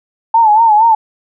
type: tone with vibrato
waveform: sine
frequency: 880 Hz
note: A5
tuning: in tune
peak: -5 dBFS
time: 0.34-0.95 s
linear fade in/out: 5 ms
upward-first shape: sine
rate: 4.3 Hz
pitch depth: 92 cents each way
effects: none